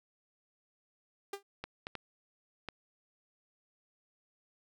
sawtooth tone with exponential decay, 398.9 Hz, G4, 30 cents sharp, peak -31 dBFS, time 1.33-1.43 s, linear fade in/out 5 ms, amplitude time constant 20 ms
clicks, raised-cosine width 0.3 ms, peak -23 dBFS, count 4, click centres 1.64 / 1.869 / 1.953 / 2.687 s
effects none

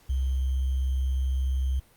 sine tone with sample-and-hold, 65.41 Hz, C2, in tune, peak -23 dBFS, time 0.09-1.8 s, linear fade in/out 10 ms, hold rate 3150 Hz, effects pink hiss -59 dBFS RMS until 1.96 s + Opus 48 kbps

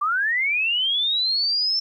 sine linear sweep, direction up, 1142 to 5370 Hz, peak -19 dBFS, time 0.01-1.8 s, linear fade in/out 10 ms, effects 10-bit

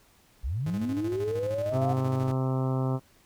sine linear sweep, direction up, 48.47 to 729 Hz, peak -27 dBFS, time 0.43-1.94 s, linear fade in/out 20 ms
45% pulse tone with tremolo, 104.9 Hz, G#2, 18 cents sharp, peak -33 dBFS, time 0.66-2.32 s, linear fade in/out 5 ms, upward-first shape square, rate 13 Hz, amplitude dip 55%
harmonic tone, 130.9 Hz, C3, 1 cent sharp, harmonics 1 / 2 / 3 / 4 / 5 / 6 / 7 / 8 / 9 / 10, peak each -26 / -32 / -36 / -38 / -40 / -42 / -43 / -44 / -45 / -46 dBFS, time 1.71-3 s, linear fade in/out 50 ms
effects pink hiss -61 dBFS RMS until 3.25 s

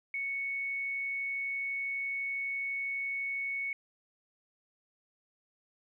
sine tone, 2217 Hz, C#7, in tune, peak -32 dBFS, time 0.14-3.73 s, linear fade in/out 2 ms, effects 12-bit

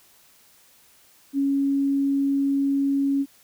sine tone, 277.2 Hz, C#4, in tune, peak -19 dBFS, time 1.33-3.26 s, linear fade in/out 50 ms, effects white hiss -56 dBFS RMS until 3.43 s

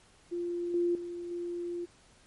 sine tone with level steps, 347.6 Hz, F4, 8 cents flat, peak -31 / -25 / -36 / -33 dBFS, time 0.31-1.86 s, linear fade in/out 20 ms, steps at 0.74 / 0.95 / 1.31 s, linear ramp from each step 2 ms, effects pink hiss -61 dBFS RMS until 2.26 s + MP3 48 kbps

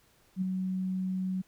sine tone with ADSR envelope, 186.7 Hz, F#3, 16 cents sharp, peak -25 dBFS, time 0.36-1.42 s, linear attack 57 ms, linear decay 10 ms, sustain -4 dB, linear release 12 ms, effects pink hiss -65 dBFS RMS until 1.47 s

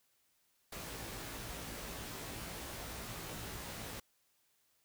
pink noise with comb filter, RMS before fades -45 dBFS, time 0.72-4 s, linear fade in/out 5 ms, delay 18 ms, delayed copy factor +0.7, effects white hiss -75 dBFS RMS until 4.84 s

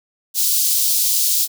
white high-pass noise, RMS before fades -17 dBFS, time 0.34-1.48 s, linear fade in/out 50 ms, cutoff 3900 Hz, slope 24 dB/octave, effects none

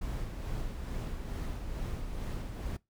brown noise with tremolo, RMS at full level -35 dBFS, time 0.01-2.77 s, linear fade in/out 10 ms, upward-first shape sine, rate 2.3 Hz, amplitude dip 40%, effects noise-tail reverb RT60 0.2 s tail -22 dB re dry

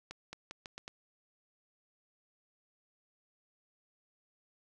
accelerating click train, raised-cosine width 0.2 ms, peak -26 dBFS, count 6, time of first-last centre 0.11-0.879 s, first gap 220 ms, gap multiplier 0.82, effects none

